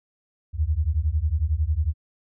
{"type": "beating tone pair", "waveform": "sine", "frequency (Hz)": [72, 83], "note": ["D2", "E2"], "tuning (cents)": [-34, 12], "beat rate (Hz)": 11, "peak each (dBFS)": -23, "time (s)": [0.53, 1.94], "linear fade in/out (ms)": 50, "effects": []}